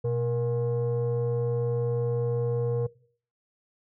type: tone pair together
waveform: sine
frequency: 122.6 / 472.9 Hz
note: B2 / A#4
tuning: -12 / +25 cents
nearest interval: octave + major seventh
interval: 2337 cents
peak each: -25 dBFS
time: 0.04-2.87 s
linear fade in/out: 10 ms
effects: noise-tail reverb RT60 0.5 s tail -22 dB re dry + tanh soft clip ceiling -21 dBFS